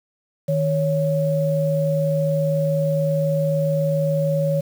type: tone pair together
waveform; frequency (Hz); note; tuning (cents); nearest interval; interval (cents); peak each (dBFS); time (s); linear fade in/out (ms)
sine; 156.11 / 557; D#3 / C#5; +6 / +8; octave + minor seventh; 2202; -20; 0.48-4.61; 10
effects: 7-bit